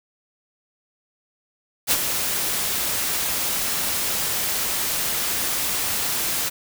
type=noise with ADSR envelope; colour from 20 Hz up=white; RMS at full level=-17 dBFS; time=1.87-6.5 s; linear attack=46 ms; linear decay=48 ms; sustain=-7 dB; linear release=21 ms; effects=none